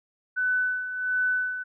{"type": "tone with tremolo", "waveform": "sine", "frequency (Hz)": 1500, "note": "F#6", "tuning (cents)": 23, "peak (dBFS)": -21, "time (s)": [0.36, 1.64], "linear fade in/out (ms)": 20, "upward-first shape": "sine", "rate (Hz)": 1.4, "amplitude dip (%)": 65, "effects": []}